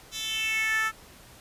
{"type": "tone with high-pass filter sweep", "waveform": "10% pulse", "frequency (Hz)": 440, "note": "A4", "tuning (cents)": 0, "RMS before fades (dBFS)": -28, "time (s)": [0.11, 0.92], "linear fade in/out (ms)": 50, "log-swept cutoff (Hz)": [4200, 1400], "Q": 4.7, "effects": ["pink hiss -51 dBFS RMS until 1.4 s", "resampled to 32000 Hz"]}